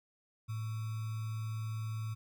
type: tone with sample-and-hold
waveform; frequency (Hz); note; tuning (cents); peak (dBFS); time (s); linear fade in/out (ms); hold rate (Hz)
sine; 110; A2; 0; -35; 0.48-2.15; 20; 1225
effects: none